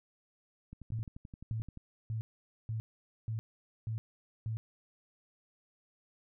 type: click train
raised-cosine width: 5 ms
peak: -34 dBFS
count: 13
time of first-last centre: 0.73-1.773 s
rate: 11.5 Hz
type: tone bursts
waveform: sine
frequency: 111.2 Hz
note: A2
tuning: 19 cents sharp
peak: -33 dBFS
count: 7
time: 0.92-4.57 s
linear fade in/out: 0 ms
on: 110 ms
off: 480 ms
effects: none